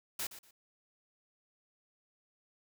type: noise with echo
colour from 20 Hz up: white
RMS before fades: -37 dBFS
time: 0.19-0.27 s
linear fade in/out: 5 ms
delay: 120 ms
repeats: 2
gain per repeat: -13 dB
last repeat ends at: 0.51 s
effects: none